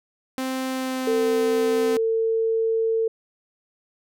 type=tone with pitch glide; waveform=sawtooth; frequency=261 to 257.1 Hz; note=C4 to C4; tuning=-4 to -30 cents; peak=-21 dBFS; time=0.38-1.97 s; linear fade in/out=0 ms; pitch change=-26 cents; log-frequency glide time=0.68-1.31 s
type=tone; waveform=sine; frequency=450 Hz; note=A4; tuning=39 cents sharp; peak=-19 dBFS; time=1.07-3.08 s; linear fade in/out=5 ms
effects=none